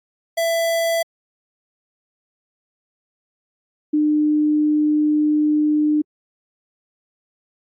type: tone pair in turn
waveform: square / sine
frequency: 666 / 301.5 Hz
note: E5 / D4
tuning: +18 / +46 cents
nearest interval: octave + major second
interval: 1372 cents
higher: first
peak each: -18 / -14 dBFS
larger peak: second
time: 0.37-1.03 / 3.93-6.02 s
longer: second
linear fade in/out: 10 ms
effects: AAC 64 kbps